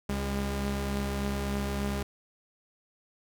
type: tone pair together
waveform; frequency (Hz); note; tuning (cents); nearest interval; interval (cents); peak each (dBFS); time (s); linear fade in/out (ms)
sawtooth; 68.6 / 202.4; C#2 / G#3; -17 / -44; octave + perfect fifth; 1873; -28; 0.09-2.03; 5
effects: none